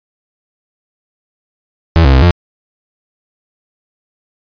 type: tone with pitch steps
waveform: 35% pulse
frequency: 82.5 / 67.5 / 65.7 / 87.4 Hz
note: E2 / C#2 / C2 / F2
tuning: +2 / -45 / +8 / +2 cents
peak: -3 dBFS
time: 1.96-2.308 s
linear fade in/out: 0 ms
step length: 87 ms
effects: resampled to 11025 Hz